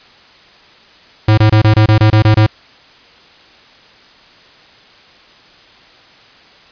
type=tone bursts; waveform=square; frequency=107.9 Hz; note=A2; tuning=33 cents flat; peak=-6 dBFS; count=10; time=1.28-2.465 s; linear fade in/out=5 ms; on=96 ms; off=25 ms; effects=white hiss -43 dBFS RMS until 6.71 s + resampled to 11025 Hz